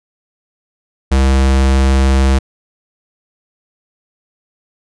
square tone, 66.7 Hz, C2, 34 cents sharp, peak -9 dBFS, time 1.11-2.39 s, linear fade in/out 10 ms, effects resampled to 22050 Hz

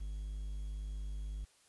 triangle tone with quantisation, 50.9 Hz, G#1, 34 cents flat, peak -36 dBFS, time 0-1.45 s, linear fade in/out 10 ms, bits 11, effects white hiss -67 dBFS RMS until 1.68 s + resampled to 24000 Hz

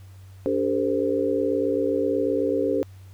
sine tone cluster, 287.1 / 392.5 / 451.1 / 519 Hz, D4 / G4 / A4 / C5, -39 / +2 / +43 / -14 cents, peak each -26 dBFS, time 0.46-2.83 s, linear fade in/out 0 ms, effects added 95 Hz sine -42 dBFS peak until 3.13 s + pink hiss -58 dBFS RMS until 3.13 s

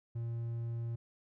triangle tone, 116.54 Hz, A#2, in tune, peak -33 dBFS, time 0.15-0.96 s, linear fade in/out 10 ms, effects none

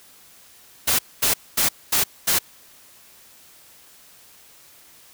white noise bursts, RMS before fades -19 dBFS, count 5, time 0.87-2.39 s, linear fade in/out 10 ms, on 120 ms, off 230 ms, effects white hiss -50 dBFS RMS until 5.13 s

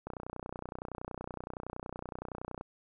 click train, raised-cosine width 1 ms, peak -25 dBFS, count 79, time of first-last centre 0.07-2.611 s, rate 30.7 Hz, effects none

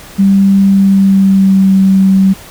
sine tone with pitch glide, 196 to 192.08 Hz, G3 to G3, 0 to -35 cents, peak -4 dBFS, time 0.18-2.34 s, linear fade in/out 20 ms, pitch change -35 cents, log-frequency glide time 0.7-1.72 s, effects pink hiss -33 dBFS RMS until 2.5 s

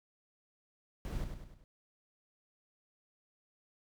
brown noise with echo, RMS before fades -38 dBFS, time 1.05-1.24 s, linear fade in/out 0 ms, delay 100 ms, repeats 4, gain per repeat -6 dB, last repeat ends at 1.64 s, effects none

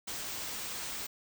white band-stop noise, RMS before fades -39 dBFS, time 0.07-1.07 s, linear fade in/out 10 ms, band 9500 to 14000 Hz, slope 96 dB/octave, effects none

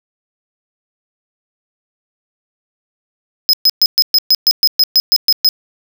square tone bursts, 5080 Hz, D#8, 35 cents sharp, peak -7 dBFS, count 13, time 3.49-5.489 s, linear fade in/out 0 ms, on 43 ms, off 120 ms, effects none

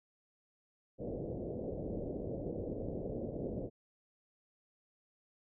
white low-pass noise, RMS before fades -40 dBFS, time 0.98-3.7 s, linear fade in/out 50 ms, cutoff 580 Hz, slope 48 dB/octave, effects none

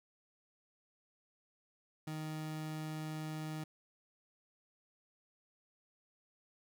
30% pulse tone, 155.56 Hz, D#3, in tune, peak -37 dBFS, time 2.07-3.64 s, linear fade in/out 5 ms, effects none

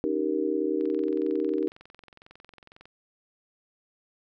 sine chord, Eb dominant seventh, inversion third, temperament just, 280 / 311.1 / 388.9 / 466.7 Hz, Db4 / Eb4 / G4 / Bb4, +18 / 0 / -14 / +2 cents, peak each -33 / -28 / -29 / -30 dBFS, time 0.04-1.68 s, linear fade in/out 0 ms
click train, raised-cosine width 0.3 ms, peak -33 dBFS, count 46, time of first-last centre 0.81-2.855 s, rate 22 Hz
effects none

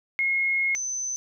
sine tone pair in turn, 2159 / 6107 Hz, C#7 / G8, -46 / -46 cents, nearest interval octave + tritone, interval 1800 cents, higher second, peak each -21 / -27 dBFS, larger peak first, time 0.19-0.75 / 0.75-1.16 s, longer first, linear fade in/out 0 ms, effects none

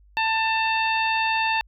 harmonic tone with a mistuned harmonic, 890 Hz, A5, 20 cents sharp, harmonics 1 / 2 / 3 / 4 / 5, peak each -23 / -27 / -25 / -34 / -36 dBFS, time 0.17-1.61 s, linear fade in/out 0 ms, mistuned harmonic 4, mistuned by +31 cents, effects added 50 Hz sine -51 dBFS peak until 1.67 s

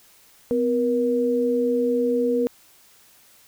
sine tone pair together, 252.4 / 476.5 Hz, B3 / A#4, +38 / +38 cents, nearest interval major seventh, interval 1100 cents, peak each -23 / -20 dBFS, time 0.51-2.47 s, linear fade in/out 0 ms, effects white hiss -54 dBFS RMS until 3.47 s

